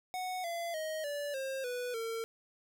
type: tone with pitch steps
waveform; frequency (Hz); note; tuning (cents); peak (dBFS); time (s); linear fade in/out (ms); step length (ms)
square; 738 / 680.7 / 627.8 / 579 / 534 / 492.6 / 454.3; F#5 / F5 / D#5 / D5 / C5 / B4 / A#4; -5 / -45 / +15 / -25 / +35 / -5 / -45; -36; 0.14-2.24; 0; 300
effects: none